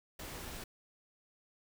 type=noise; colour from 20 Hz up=pink; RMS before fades=-45 dBFS; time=0.19-0.64 s; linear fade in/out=5 ms; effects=none